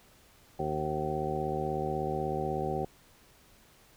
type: harmonic tone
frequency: 76.3 Hz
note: D#2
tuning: 33 cents flat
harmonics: 1 / 2 / 3 / 4 / 5 / 6 / 7 / 9 / 10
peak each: -43 / -37 / -41 / -43 / -35 / -40 / -38 / -45 / -35 dBFS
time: 0.59-2.85 s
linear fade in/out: 5 ms
effects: pink hiss -60 dBFS RMS until 3.96 s